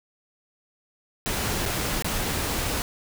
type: noise with dropouts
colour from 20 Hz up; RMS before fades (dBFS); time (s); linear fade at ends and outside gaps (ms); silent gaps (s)
pink; -27; 1.26-2.82; 0; 1.655-1.66 / 2.023-2.045
effects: none